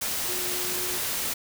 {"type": "tone in noise", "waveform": "sine", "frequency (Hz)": 361.5, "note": "F#4", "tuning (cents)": -40, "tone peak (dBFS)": -37, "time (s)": [0.28, 0.98], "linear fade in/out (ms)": 10, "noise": "white", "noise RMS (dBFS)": -29, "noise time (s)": [0.01, 1.34], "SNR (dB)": -11, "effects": []}